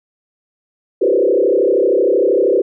sine tone with frequency modulation, 440 Hz, A4, in tune, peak -10 dBFS, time 1.01-2.62 s, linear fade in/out 10 ms, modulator 32.9 Hz, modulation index 2.8, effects none

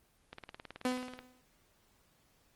click train, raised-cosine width 0.3 ms, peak -29 dBFS, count 17, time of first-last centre 0.33-1.19 s, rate 18.6 Hz
sawtooth tone with exponential decay, 252.2 Hz, B3, 36 cents sharp, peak -25 dBFS, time 0.85-1.41 s, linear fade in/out 2 ms, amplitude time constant 120 ms
effects pink hiss -70 dBFS RMS until 2.55 s + Opus 24 kbps

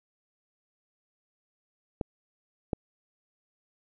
clicks, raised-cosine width 2 ms, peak -16 / -14 dBFS, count 2, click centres 2.012 / 2.732 s, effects none

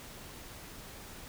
silence, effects pink hiss -48 dBFS RMS until 1.28 s

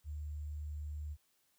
sine tone with sample-and-hold, 74.8 Hz, D2, 32 cents sharp, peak -39 dBFS, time 0.04-1.17 s, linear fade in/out 50 ms, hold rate 7350 Hz, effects white hiss -75 dBFS RMS until 1.58 s

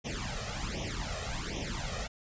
pink noise with flanger, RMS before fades -36 dBFS, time 0.04-2.08 s, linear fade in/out 20 ms, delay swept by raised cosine 0.33 to 1.63 ms, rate 1.3 Hz, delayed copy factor +1, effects resampled to 16000 Hz

